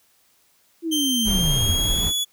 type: linear sweep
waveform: sine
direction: down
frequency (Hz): 340.5 to 70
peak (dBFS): -22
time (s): 0.82-1.78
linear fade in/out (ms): 50
type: tone with pitch glide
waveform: sawtooth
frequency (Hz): 3136 to 3400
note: G7 to G#7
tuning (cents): 0 to +40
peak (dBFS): -18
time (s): 0.91-2.25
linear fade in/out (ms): 20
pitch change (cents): +140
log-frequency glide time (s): 1.22-2.1
type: noise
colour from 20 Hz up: brown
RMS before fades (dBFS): -25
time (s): 1.24-2.13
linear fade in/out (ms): 50
effects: white hiss -61 dBFS RMS until 2.32 s